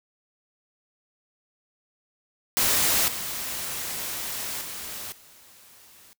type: noise with level steps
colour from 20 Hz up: white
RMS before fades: -22 / -32 / -36 / -52 dBFS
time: 2.57-6.13 s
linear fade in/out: 0 ms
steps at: 3.08 / 4.61 / 5.12 s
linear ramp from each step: 2 ms
effects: noise-tail reverb RT60 0.1 s tail -21 dB re dry